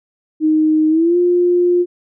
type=tone with pitch glide; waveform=sine; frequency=311.2 to 353.4 Hz; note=D#4 to F4; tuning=0 to +21 cents; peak=-10 dBFS; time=0.4-1.86 s; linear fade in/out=50 ms; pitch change=+221 cents; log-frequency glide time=0.89-1.17 s; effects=none